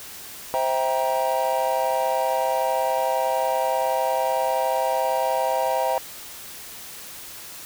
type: chord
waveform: triangle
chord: C dominant seventh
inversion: none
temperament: just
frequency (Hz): 523.3 / 654.1 / 784.9 / 941.9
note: C5 / E5 / G5 / Bb5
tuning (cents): 0 / -14 / +2 / +18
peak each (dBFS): -24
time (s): 0.54-5.98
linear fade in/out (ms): 0
effects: white hiss -39 dBFS RMS until 7.65 s